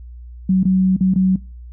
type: tone with dropouts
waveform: sine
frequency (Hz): 187.5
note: F#3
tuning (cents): +23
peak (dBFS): -11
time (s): 0.49-1.36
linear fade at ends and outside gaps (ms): 5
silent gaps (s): 0.633-0.652 / 0.965-1.007 / 1.139-1.158
effects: noise-tail reverb RT60 0.3 s tail -22 dB re dry + added 60 Hz sine -33 dBFS peak until 1.72 s